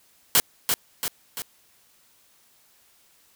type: noise with echo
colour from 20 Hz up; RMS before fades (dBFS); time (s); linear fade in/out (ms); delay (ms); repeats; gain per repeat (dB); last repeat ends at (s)
white; -17; 0.35-0.4; 0; 340; 3; -5; 1.42
effects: white hiss -60 dBFS RMS until 3.35 s